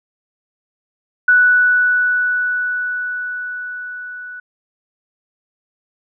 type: tone with level ramp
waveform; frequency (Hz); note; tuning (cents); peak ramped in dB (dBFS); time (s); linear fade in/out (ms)
sine; 1480; F#6; 0; -7 to -29; 1.28-4.4; 5
effects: none